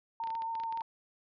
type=tone with vibrato; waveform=sine; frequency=907 Hz; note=A#5; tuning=48 cents flat; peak=-33 dBFS; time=0.2-0.82 s; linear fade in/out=2 ms; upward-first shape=triangle; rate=7.4 Hz; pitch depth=23 cents each way
type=clicks; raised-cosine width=0.2 ms; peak=-30 dBFS; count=11; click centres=0.238 / 0.273 / 0.304 / 0.352 / 0.421 / 0.553 / 0.6 / 0.636 / 0.725 / 0.774 / 0.808 s
effects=resampled to 11025 Hz